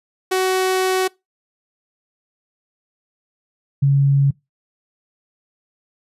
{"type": "tone pair in turn", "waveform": ["sawtooth", "sine"], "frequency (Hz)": [374.4, 139.23], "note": ["F#4", "C#3"], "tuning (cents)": [20, 8], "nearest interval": "octave + perfect fourth", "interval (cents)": 1712, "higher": "first", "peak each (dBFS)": [-12, -11], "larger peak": "second", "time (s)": [[0.31, 1.08], [3.82, 4.31]], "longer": "first", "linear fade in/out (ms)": 10, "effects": ["noise-tail reverb RT60 0.2 s tail -23 dB re dry", "resampled to 32000 Hz"]}